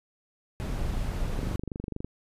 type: noise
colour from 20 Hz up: brown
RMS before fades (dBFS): -30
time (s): 0.6-1.56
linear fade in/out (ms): 0
type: click train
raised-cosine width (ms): 3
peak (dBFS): -21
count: 17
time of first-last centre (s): 1.39-2.046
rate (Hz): 24.4
effects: resampled to 32000 Hz